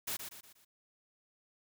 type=noise with echo; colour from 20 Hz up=white; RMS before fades=-37 dBFS; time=0.07-0.17 s; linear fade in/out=10 ms; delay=120 ms; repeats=4; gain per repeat=-7 dB; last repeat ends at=0.65 s; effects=none